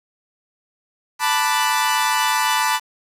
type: chord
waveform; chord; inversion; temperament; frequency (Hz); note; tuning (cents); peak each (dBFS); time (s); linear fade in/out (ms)
sawtooth; B minor seventh; third; equal; 880 / 987.8 / 1174.7 / 1480; A5 / B5 / D6 / F#6; 0 / 0 / 0 / 0; -17 / -17 / -21 / -23; 1.19-2.8; 50
effects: resampled to 32000 Hz + 7-bit